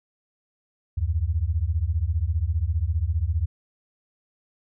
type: beating tone pair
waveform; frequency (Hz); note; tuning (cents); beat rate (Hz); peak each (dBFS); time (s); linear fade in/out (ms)
sine; 74.2 / 89.2; D2 / F2; +18 / +37; 15; -24; 0.97-3.46; 10
effects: none